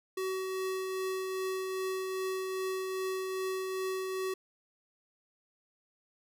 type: tone with tremolo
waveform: square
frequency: 377.4 Hz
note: F#4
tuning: 34 cents sharp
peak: -32 dBFS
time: 0.17-4.34 s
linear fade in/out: 5 ms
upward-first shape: triangle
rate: 2.5 Hz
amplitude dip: 30%
effects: none